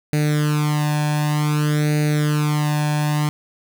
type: tone with flanger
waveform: sawtooth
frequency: 150 Hz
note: D3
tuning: 37 cents sharp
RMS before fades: -19 dBFS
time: 0.13-3.29 s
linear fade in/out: 0 ms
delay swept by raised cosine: 0.46 to 1.19 ms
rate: 0.54 Hz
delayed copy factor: +0.85
effects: none